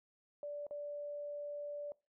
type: tone with dropouts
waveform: sine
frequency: 583 Hz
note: D5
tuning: 13 cents flat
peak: -40 dBFS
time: 0.43-1.92 s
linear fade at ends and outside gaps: 1 ms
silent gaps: 0.667-0.709 s
effects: noise-tail reverb RT60 0.3 s tail -23 dB re dry